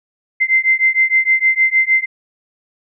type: beating tone pair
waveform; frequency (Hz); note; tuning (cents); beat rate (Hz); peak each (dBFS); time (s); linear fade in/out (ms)
sine; 2075 / 2081.5; C7 / C7; -15 / -10; 6.5; -14; 0.4-2.06; 20
effects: none